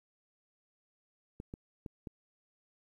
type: clicks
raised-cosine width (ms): 3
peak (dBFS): -29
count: 4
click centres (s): 1.401 / 1.539 / 1.862 / 2.072
effects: 11-bit